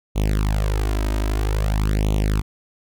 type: tone with flanger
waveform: sawtooth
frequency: 51.91 Hz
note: G#1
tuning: in tune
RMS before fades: -20 dBFS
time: 0.15-2.42 s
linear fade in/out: 20 ms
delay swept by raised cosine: 0.3 to 3.2 ms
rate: 0.51 Hz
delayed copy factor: +1
effects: none